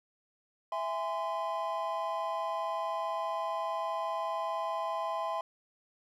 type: chord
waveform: triangle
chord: E augmented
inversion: none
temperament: just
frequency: 659.3 / 824.1 / 1030.1 Hz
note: E5 / G#5 / B#5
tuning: 0 / -14 / -27 cents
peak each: -34 / -36 / -33 dBFS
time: 0.72-5.41 s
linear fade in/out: 2 ms
effects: none